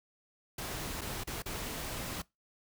pink noise with dropouts, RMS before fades -39 dBFS, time 0.58-2.22 s, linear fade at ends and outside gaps 5 ms, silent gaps 1.011-1.015 / 1.237-1.272 / 1.422-1.458 s, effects noise-tail reverb RT60 0.2 s tail -22 dB re dry

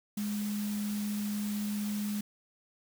sine tone in noise, 207.7 Hz, G#3, in tune, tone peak -31 dBFS, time 0.17-2.21 s, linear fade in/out 5 ms, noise white, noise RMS -44 dBFS, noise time 0.17-2.21 s, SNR +10 dB, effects none

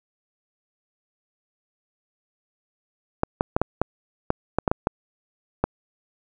clicks, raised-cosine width 1 ms, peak -5 dBFS, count 11, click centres 3.234 / 3.409 / 3.565 / 3.616 / 3.816 / 4.304 / 4.586 / 4.678 / 4.715 / 4.871 / 5.64 s, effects none

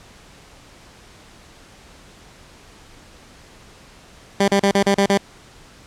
15% pulse tone bursts, 198.6 Hz, G3, 23 cents sharp, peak -7 dBFS, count 7, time 4.4-5.177 s, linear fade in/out 5 ms, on 81 ms, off 35 ms, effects pink hiss -46 dBFS RMS until 5.86 s + low-pass 8000 Hz 12 dB/octave

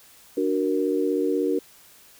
sine chord, D augmented, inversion none, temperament equal, 293.7 / 370 / 466.2 Hz, D4 / F#4 / A#4, 0 / 0 / 0 cents, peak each -25 dBFS, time 0.37-1.59 s, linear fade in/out 5 ms, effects white hiss -52 dBFS RMS until 2.19 s

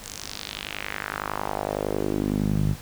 sawtooth tone with band-pass filter sweep, 50.9 Hz, G#1, 34 cents flat, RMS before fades -28 dBFS, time 0.01-2.76 s, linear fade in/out 50 ms, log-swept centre 7800 to 130 Hz, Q 2.3, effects pink hiss -43 dBFS RMS until 2.81 s

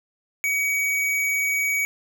sine tone with hard clipping, 2261 Hz, C#7, 34 cents sharp, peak -22 dBFS, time 0.44-1.85 s, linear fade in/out 0 ms, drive 14 dB, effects none

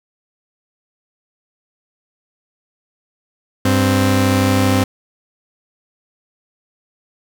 sawtooth tone pair together, 98 / 261.4 Hz, G2 / C4, 0 / -1 cents, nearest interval octave + perfect fourth, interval 1699 cents, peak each -11 dBFS, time 3.65-4.84 s, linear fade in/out 5 ms, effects none

